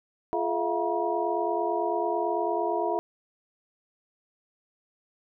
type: tone cluster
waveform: sine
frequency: 346.8 / 425.8 / 657 / 706 / 957 Hz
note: F4 / G#4 / E5 / F5 / A#5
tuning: -12 / +43 / -6 / +19 / +45 cents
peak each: -31 dBFS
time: 0.33-2.99 s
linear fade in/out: 0 ms
effects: none